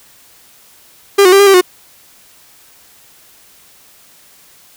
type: tone with pitch steps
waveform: 45% pulse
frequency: 399.9 / 364.9 / 393.8 / 402.7 / 389.9 / 363 Hz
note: G4 / F#4 / G4 / G4 / G4 / F#4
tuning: +35 / -24 / +8 / +47 / -9 / -33 cents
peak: -4 dBFS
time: 1.18-1.612 s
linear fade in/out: 10 ms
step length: 72 ms
effects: white hiss -45 dBFS RMS until 4.76 s